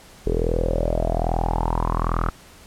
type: tone with low-pass filter sweep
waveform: sawtooth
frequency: 41.2 Hz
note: E1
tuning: in tune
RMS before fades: -22 dBFS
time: 0.26-2.3 s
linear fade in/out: 0 ms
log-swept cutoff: 420 to 1300 Hz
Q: 7.7
effects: pink hiss -47 dBFS RMS until 2.66 s + low-pass 12000 Hz 12 dB/octave